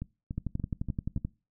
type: two click trains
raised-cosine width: 5 ms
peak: -22 / -19 dBFS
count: 5 / 11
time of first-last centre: 0.02-1.176 / 0.38-1.25 s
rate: 3.46 / 11.5 Hz
effects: noise-tail reverb RT60 0.3 s tail -22 dB re dry